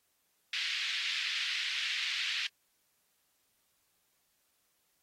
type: band-pass noise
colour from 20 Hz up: white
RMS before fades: -35 dBFS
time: 0.53-2.47 s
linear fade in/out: 2 ms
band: 2000 to 3800 Hz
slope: 24 dB/octave
effects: white hiss -75 dBFS RMS until 5.02 s + AAC 48 kbps